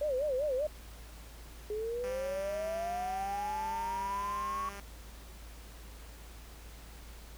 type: tone with vibrato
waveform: sine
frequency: 554.4 Hz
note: C#5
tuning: in tune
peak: -29 dBFS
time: 0.01-0.67 s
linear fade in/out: 5 ms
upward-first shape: sine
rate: 5.1 Hz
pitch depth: 170 cents each way
type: linear sweep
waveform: sine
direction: up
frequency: 415.3 to 1122 Hz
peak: -33 dBFS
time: 1.7-4.69 s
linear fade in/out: 2 ms
type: tone with pitch glide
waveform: 5% pulse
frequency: 196 to 199.89 Hz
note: G3 to G3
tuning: 0 to +34 cents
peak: -33 dBFS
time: 2.04-4.8 s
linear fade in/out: 0 ms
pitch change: +34 cents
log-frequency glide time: 2.73-4.51 s
effects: added 55 Hz sine -48 dBFS peak until 7.37 s + pink hiss -54 dBFS RMS until 7.37 s